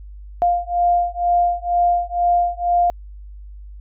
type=beating tone pair; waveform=sine; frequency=700 / 702.1 Hz; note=F5 / F5; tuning=+4 / +9 cents; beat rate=2.1 Hz; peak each=-18 dBFS; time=0.42-2.9 s; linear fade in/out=0 ms; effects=added 50 Hz sine -34 dBFS peak until 3.8 s